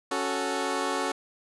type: chord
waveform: 15% pulse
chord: F# minor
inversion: second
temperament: equal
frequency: 277.2 / 370 / 440 Hz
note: C#4 / F#4 / A4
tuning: 0 / 0 / 0 cents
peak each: -25 dBFS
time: 0.11-1.12 s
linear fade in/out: 5 ms
effects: resampled to 24000 Hz